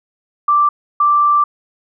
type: tone bursts at uneven times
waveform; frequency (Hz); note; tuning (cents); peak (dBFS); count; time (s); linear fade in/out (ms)
sine; 1174; D6; -1; -9; 2; 0.48-0.69 / 1-1.44; 5
effects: none